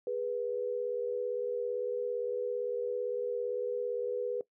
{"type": "tone pair together", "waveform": "sine", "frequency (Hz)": [412, 489.7], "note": ["G#4", "B4"], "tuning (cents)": [-14, -15], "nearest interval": "minor third", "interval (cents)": 299, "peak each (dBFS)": [-37, -32], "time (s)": [0.07, 4.41], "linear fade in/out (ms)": 2, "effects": ["noise-tail reverb RT60 0.1 s tail -19 dB re dry"]}